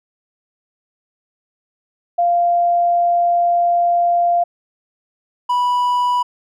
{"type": "tone pair in turn", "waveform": ["sine", "triangle"], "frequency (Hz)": [695, 982.9], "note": ["F5", "B5"], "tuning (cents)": [-9, -9], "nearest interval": "tritone", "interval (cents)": 600, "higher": "second", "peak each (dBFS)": -12, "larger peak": "neither", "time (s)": [[2.18, 4.44], [5.49, 6.23]], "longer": "first", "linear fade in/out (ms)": 10, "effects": []}